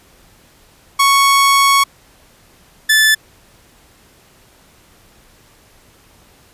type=tone pair in turn; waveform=sawtooth; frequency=1108.7 / 1746.3 Hz; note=C#6 / A6; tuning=0 / -14 cents; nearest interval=minor sixth; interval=786 cents; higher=second; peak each=-5 dBFS; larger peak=neither; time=0.99-1.84 / 2.89-3.15 s; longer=first; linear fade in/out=10 ms; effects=pink hiss -49 dBFS RMS until 6.53 s + resampled to 32000 Hz